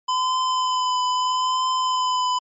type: tone with vibrato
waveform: square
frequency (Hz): 1014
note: B5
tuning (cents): +45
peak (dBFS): -20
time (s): 0.08-2.39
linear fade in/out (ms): 10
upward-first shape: triangle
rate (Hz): 0.78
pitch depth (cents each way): 21
effects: MP3 32 kbps